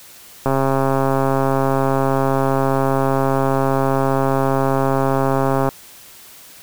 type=click train; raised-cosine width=1 ms; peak=-4 dBFS; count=707; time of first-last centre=0.46-5.69 s; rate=135 Hz; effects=white hiss -42 dBFS RMS until 6.62 s